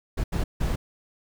brown noise bursts at uneven times, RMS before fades -25 dBFS, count 3, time 0.17-0.24 / 0.32-0.44 / 0.6-0.76 s, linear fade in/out 10 ms, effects none

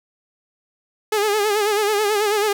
sawtooth tone with vibrato, 418.2 Hz, G#4, 12 cents sharp, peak -13 dBFS, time 1.12-2.53 s, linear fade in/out 5 ms, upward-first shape sine, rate 9.2 Hz, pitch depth 72 cents each way, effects none

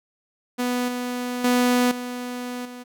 sawtooth tone with level steps, 246.9 Hz, B3, in tune, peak -18 / -22 / -13 / -25 / -32 dBFS, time 0.58-2.84 s, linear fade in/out 20 ms, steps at 0.88 / 1.44 / 1.91 / 2.65 s, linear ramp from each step 5 ms, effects none

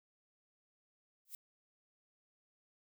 violet noise with exponential growth, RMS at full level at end -41 dBFS, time 1.25-1.35 s, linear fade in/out 2 ms, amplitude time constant 20 ms, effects none

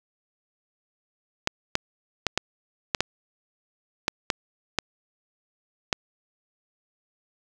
clicks, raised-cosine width 0.2 ms, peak -4 dBFS, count 10, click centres 1.474 / 1.754 / 2.267 / 2.376 / 2.948 / 3.006 / 4.081 / 4.302 / 4.787 / 5.928 s, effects 7-bit

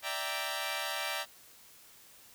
10% pulse chord, E half-diminished seventh, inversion third, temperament equal, 587.3 / 659.3 / 784 / 932.3 Hz, D5 / E5 / G5 / Bb5, 0 / 0 / 0 / 0 cents, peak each -31 dBFS, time 0.02-1.26 s, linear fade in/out 50 ms, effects white hiss -57 dBFS RMS until 2.34 s

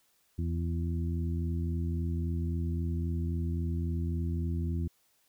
harmonic tone with a mistuned harmonic, 83.7 Hz, E2, 27 cents sharp, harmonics 1 / 2 / 3 / 4, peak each -30 / -36 / -40 / -43 dBFS, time 0.38-4.88 s, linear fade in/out 10 ms, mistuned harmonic 4, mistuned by +21 cents, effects white hiss -70 dBFS RMS until 5.28 s

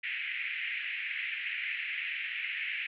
pink band-pass noise, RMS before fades -36 dBFS, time 0.03-2.87 s, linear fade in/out 10 ms, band 1900 to 2700 Hz, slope 48 dB/octave, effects none

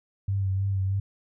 sine tone with vibrato, 97 Hz, G2, 18 cents flat, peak -23 dBFS, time 0.28-1 s, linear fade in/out 5 ms, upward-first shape sine, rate 3.2 Hz, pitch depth 32 cents each way, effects none

